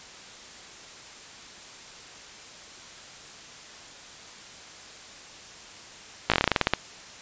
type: slowing click train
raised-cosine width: 0.3 ms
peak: -3 dBFS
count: 13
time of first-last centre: 6.3-6.736 s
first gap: 17 ms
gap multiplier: 1.13
effects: white hiss -45 dBFS RMS until 7.21 s + resampled to 16000 Hz